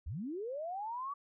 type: linear sweep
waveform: sine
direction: up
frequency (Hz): 55 to 1156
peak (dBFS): -37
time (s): 0.06-1.14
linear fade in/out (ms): 10
effects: none